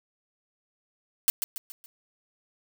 blue noise with echo, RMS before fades -21 dBFS, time 1.28-1.3 s, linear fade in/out 0 ms, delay 140 ms, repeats 4, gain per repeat -7 dB, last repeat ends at 1.86 s, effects none

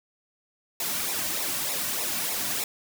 white noise with flanger, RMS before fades -29 dBFS, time 0.8-2.64 s, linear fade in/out 2 ms, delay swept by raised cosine 0.63 to 2.43 ms, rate 3.3 Hz, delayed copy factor -0.65, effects none

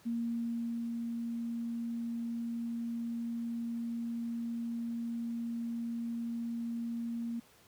sine tone with ADSR envelope, 233.1 Hz, A#3, in tune, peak -31 dBFS, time 0.05-7.4 s, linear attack 20 ms, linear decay 820 ms, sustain -3 dB, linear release 9 ms, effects pink hiss -62 dBFS RMS until 7.67 s + high-pass 80 Hz 12 dB/octave

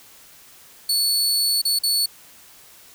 sawtooth tone with dropouts, 4435 Hz, C#8, in tune, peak -15 dBFS, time 0.89-2.06 s, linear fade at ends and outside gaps 5 ms, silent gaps 1.617-1.651 / 1.789-1.834 s, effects white hiss -48 dBFS RMS until 2.94 s

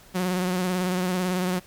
sawtooth tone with vibrato, 182.4 Hz, F#3, 24 cents flat, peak -19 dBFS, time 0.14-1.6 s, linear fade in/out 20 ms, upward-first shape triangle, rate 18 Hz, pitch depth 50 cents each way, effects pink hiss -51 dBFS RMS until 1.66 s + MP3 96 kbps

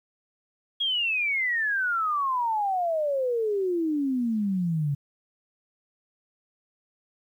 sine exponential sweep, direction down, 3322 to 138.59 Hz, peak -23 dBFS, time 0.8-4.95 s, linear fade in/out 10 ms, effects 10-bit

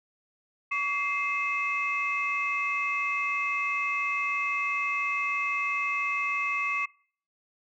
sine tone cluster, 1137 / 2102 / 2593 Hz, C#6 / C7 / E7, +44 / +7 / -29 cents, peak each -30 dBFS, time 0.71-6.86 s, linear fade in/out 10 ms, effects noise-tail reverb RT60 0.5 s tail -22 dB re dry + tanh soft clip ceiling -18 dBFS

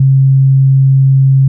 sine tone, 134.7 Hz, C#3, 49 cents flat, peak -4 dBFS, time 0-1.48 s, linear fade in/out 5 ms, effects none

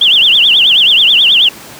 sine tone with vibrato, 3136 Hz, G7, in tune, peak -4 dBFS, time 0.01-1.49 s, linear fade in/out 5 ms, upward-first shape triangle, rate 9.3 Hz, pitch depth 270 cents each way, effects pink hiss -31 dBFS RMS until 1.79 s + high-pass 150 Hz 12 dB/octave

